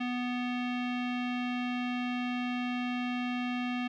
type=tone with low-pass filter; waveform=square; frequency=246.9 Hz; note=B3; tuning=in tune; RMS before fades=-33 dBFS; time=0-3.88 s; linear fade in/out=10 ms; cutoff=2800 Hz; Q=2.8; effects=none